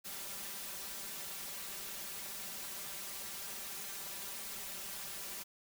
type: noise with comb filter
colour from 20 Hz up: white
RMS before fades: -44 dBFS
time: 0.04-5.44 s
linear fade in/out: 20 ms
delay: 5.1 ms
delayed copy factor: +0.95
effects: none